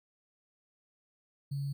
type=tone with sample-and-hold; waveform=sine; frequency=140 Hz; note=C#3; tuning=18 cents sharp; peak=-32 dBFS; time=1.51-1.73 s; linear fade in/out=10 ms; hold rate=4410 Hz; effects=none